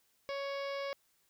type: harmonic tone with a mistuned harmonic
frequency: 556 Hz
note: C#5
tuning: 5 cents sharp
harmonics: 1 / 2 / 3 / 4 / 5 / 6 / 7 / 8 / 9 / 10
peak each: -37 / -44 / -50 / -46 / -54 / -54 / -56 / -57 / -53 / -58 dBFS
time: 0.29-0.93 s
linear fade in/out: 0 ms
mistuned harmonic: 5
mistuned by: +23 cents
effects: white hiss -73 dBFS RMS until 1.29 s